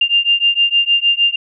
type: beating tone pair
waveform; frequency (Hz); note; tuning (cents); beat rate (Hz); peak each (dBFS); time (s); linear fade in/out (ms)
sine; 2794 / 2800.5; F7 / F7; 0 / +4; 6.5; -14; 0.01-1.36; 5
effects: none